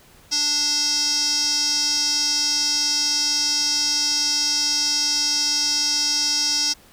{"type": "tone with band-pass filter", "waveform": "square", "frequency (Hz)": 293.4, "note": "D4", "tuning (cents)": -2, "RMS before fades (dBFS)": -21, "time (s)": [0.31, 6.74], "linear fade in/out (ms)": 20, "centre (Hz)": 5400, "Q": 8.8, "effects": ["pink hiss -51 dBFS RMS until 6.92 s"]}